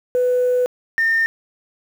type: tone pair in turn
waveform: sine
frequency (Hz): 497.6 / 1815.7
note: B4 / A#6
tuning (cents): +13 / -46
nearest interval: octave + minor seventh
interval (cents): 2241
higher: second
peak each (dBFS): -13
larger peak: neither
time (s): 0.15-0.66 / 0.98-1.26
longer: first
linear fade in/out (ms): 0
effects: tanh soft clip ceiling -11 dBFS + 7-bit